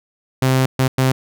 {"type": "tone bursts at uneven times", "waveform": "sawtooth", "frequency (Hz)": 130.81, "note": "C3", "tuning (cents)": 0, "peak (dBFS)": -9, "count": 3, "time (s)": [[0.42, 0.66], [0.79, 0.88], [0.98, 1.12]], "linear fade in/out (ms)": 5, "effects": []}